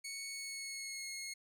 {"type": "tone with pitch glide", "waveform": "15% pulse", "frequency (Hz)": [2217, 2164], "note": ["C#7", "C#7"], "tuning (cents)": [0, -42], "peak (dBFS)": -35, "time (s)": [0.04, 1.34], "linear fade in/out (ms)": 10, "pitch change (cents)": -42, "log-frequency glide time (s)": [0.28, 1.07], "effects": []}